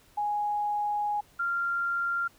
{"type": "tone pair in turn", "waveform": "sine", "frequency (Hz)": [830, 1387.4], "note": ["G#5", "F6"], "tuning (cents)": [-1, -12], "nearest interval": "major sixth", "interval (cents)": 889, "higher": "second", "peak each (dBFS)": -26, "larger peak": "neither", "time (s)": [[0.17, 1.21], [1.39, 2.28]], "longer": "first", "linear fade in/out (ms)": 10, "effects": ["pink hiss -60 dBFS RMS until 2.38 s"]}